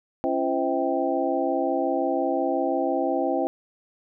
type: tone cluster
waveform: sine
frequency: 275.3 / 341 / 517 / 644 / 784 Hz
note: C#4 / F4 / C5 / E5 / G5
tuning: -12 / -41 / -21 / -41 / 0 cents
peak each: -28 dBFS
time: 0.24-3.47 s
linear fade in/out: 0 ms
effects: none